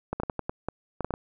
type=clicks; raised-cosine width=1 ms; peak=-15 dBFS; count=11; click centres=0.13 / 0.2 / 0.234 / 0.298 / 0.393 / 0.495 / 0.686 / 1.007 / 1.046 / 1.107 / 1.139 s; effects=none